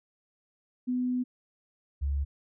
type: tone pair in turn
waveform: sine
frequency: 250 / 70.29 Hz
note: B3 / C#2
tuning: +21 / +25 cents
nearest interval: octave + minor seventh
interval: 2196 cents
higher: first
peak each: -26 dBFS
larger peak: neither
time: 0.87-1.24 / 2.01-2.25 s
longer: first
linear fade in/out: 20 ms
effects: none